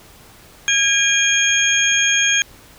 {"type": "tone cluster", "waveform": "sine", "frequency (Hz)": [1634, 2420, 3254, 6520], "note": ["G#6", "D#7", "G#7", "G#8"], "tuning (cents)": [-29, -49, -36, -33], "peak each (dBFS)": -19, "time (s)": [0.68, 2.42], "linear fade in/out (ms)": 0, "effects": ["pink hiss -45 dBFS RMS until 2.78 s"]}